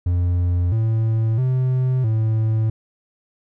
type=tone with pitch steps; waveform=triangle; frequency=88.2 / 111.7 / 128.7 / 110.4 Hz; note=F2 / A2 / C3 / A2; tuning=+18 / +27 / -28 / +6 cents; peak=-14 dBFS; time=0.06-2.7 s; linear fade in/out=5 ms; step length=660 ms; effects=none